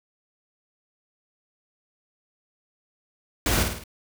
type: noise with echo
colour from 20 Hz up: pink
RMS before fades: -23 dBFS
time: 3.46-3.63 s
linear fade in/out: 2 ms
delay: 52 ms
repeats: 4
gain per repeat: -5 dB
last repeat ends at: 3.838 s
effects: none